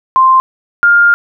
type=tone pair in turn; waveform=sine; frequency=1046.5 / 1407.4 Hz; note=C6 / F6; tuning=0 / +13 cents; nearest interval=perfect fourth; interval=513 cents; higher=second; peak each=-4 dBFS; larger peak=neither; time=0.16-0.4 / 0.83-1.14 s; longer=second; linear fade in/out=0 ms; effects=none